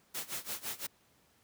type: noise with tremolo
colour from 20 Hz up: white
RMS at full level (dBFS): -37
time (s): 0.14-0.87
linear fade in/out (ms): 10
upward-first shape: sine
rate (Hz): 5.9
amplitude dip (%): 90
effects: pink hiss -68 dBFS RMS until 1.43 s + high-pass 80 Hz 12 dB/octave